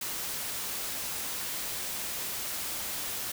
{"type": "noise", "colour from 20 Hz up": "white", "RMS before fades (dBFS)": -35, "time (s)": [0.01, 3.32], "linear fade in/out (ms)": 5, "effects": []}